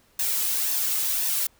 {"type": "noise with flanger", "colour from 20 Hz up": "blue", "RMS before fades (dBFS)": -25, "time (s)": [0.19, 1.47], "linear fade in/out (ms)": 5, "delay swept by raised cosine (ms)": [1.1, 2.4], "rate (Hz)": 1.9, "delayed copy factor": 0.5, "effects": ["pink hiss -61 dBFS RMS until 1.59 s"]}